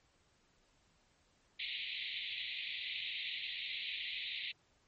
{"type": "band-pass noise", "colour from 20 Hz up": "white", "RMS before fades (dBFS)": -42, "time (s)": [1.59, 4.52], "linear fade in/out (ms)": 10, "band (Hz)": [2000, 4000], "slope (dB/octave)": 96, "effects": ["pink hiss -72 dBFS RMS until 4.87 s", "MP3 32 kbps"]}